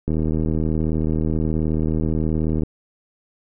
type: click train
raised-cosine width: 3 ms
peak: -10 dBFS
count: 202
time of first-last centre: 0.08-2.634 s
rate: 78.7 Hz
effects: none